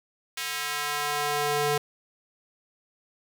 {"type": "tone with high-pass filter sweep", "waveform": "square", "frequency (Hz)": 146.83, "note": "D3", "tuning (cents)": 0, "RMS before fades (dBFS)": -28, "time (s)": [0.37, 1.78], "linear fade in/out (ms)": 5, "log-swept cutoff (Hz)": [2200, 360], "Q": 0.94, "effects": []}